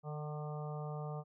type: harmonic tone with a mistuned harmonic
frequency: 150 Hz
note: D3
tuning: 37 cents sharp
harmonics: 1 / 3 / 4 / 5 / 6 / 7 / 8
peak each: -40 / -48 / -50 / -49 / -56 / -56 / -53 dBFS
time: 0.03-1.24 s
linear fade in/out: 50 ms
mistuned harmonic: 7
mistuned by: +28 cents
effects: none